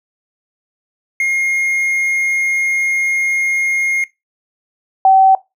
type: tone pair in turn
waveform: triangle / sine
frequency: 2138 / 766.7 Hz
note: C7 / G5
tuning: +37 / -39 cents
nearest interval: octave + tritone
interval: 1776 cents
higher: first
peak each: -11 / -5 dBFS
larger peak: second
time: 1.2-4.04 / 5.05-5.35 s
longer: first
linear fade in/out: 2 ms
effects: noise-tail reverb RT60 0.2 s tail -20 dB re dry